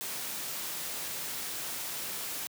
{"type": "noise", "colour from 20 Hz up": "white", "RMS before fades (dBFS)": -37, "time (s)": [0.01, 2.47], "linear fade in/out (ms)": 0, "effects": ["high-pass 100 Hz 12 dB/octave"]}